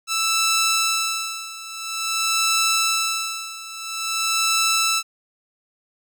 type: tone with tremolo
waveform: 10% pulse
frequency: 1322 Hz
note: E6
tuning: 5 cents sharp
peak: -9 dBFS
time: 0.07-5.03 s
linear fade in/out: 50 ms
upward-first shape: sine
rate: 0.49 Hz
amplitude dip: 85%
effects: none